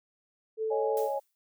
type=tone; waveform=sine; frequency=440 Hz; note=A4; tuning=in tune; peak=-28 dBFS; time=0.57-1.09 s; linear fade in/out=50 ms
type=chord; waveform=sine; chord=C# suspended second; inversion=none; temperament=just; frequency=554.4 / 623.7 / 831.5 Hz; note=C#5 / D#5 / G#5; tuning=0 / +4 / +2 cents; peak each=-31 / -37 / -33 dBFS; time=0.7-1.2 s; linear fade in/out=20 ms
type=noise with exponential decay; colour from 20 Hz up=blue; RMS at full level=-42 dBFS; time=0.97-1.35 s; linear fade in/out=0 ms; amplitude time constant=81 ms
effects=none